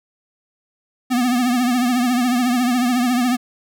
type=tone with vibrato; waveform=square; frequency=246.9 Hz; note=B3; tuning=in tune; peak=-16 dBFS; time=1.1-3.37 s; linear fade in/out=20 ms; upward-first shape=triangle; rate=14 Hz; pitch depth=87 cents each way; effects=none